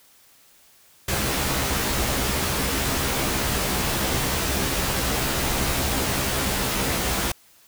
pink noise with comb filter, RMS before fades -24 dBFS, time 1.08-7.32 s, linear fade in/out 5 ms, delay 15 ms, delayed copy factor +0.75, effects white hiss -55 dBFS RMS until 7.67 s

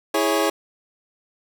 25% pulse chord, C# minor, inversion first, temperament equal with one note detuned, 327.2 / 415.3 / 554.4 Hz, E4 / G#4 / C#5, -13 / 0 / 0 cents, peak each -19 dBFS, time 0.14-0.5 s, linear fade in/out 5 ms, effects none

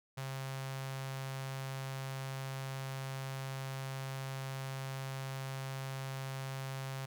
sawtooth tone with notch filter, 134.2 Hz, C3, 44 cents sharp, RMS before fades -41 dBFS, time 0.17-7.06 s, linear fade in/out 10 ms, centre 300 Hz, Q 0.7, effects none

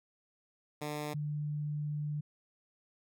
10% pulse / sine tone pair in turn, 149.3 / 148.65 Hz, D3 / D3, +29 / +21 cents, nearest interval unison, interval 8 cents, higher first, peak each -28 / -33 dBFS, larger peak first, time 0.81-1.14 / 1.14-2.21 s, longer second, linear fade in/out 10 ms, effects none

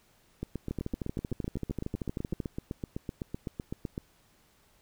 two click trains, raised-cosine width 3 ms, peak -21 / -20 dBFS, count 29 / 23, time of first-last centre 0.43-3.979 / 0.71-2.402 s, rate 7.89 / 13 Hz, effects pink hiss -65 dBFS RMS until 4.81 s

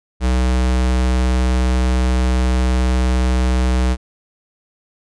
square tone, 62.9 Hz, B1, 32 cents sharp, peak -14 dBFS, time 0.2-3.97 s, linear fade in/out 50 ms, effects resampled to 22050 Hz

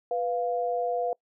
sine tone pair together, 493.6 / 698 Hz, B4 / F5, -1 / -1 cents, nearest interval tritone, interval 600 cents, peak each -28 dBFS, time 0.11-1.13 s, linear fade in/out 2 ms, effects noise-tail reverb RT60 0.1 s tail -25 dB re dry

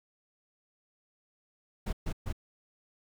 brown noise bursts, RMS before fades -32 dBFS, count 3, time 1.86-2.327 s, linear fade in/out 10 ms, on 69 ms, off 130 ms, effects none

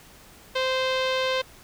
sawtooth tone with low-pass filter, 520 Hz, C5, 11 cents flat, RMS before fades -25 dBFS, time 0.55-1.42 s, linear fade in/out 10 ms, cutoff 3700 Hz, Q 2.4, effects pink hiss -50 dBFS RMS until 1.63 s

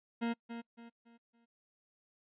40% pulse tone with echo, 233.1 Hz, A#3, in tune, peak -31 dBFS, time 0.21-0.34 s, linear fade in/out 20 ms, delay 280 ms, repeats 4, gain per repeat -9 dB, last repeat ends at 1.46 s, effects noise-tail reverb RT60 0.1 s tail -26 dB re dry + resampled to 8000 Hz

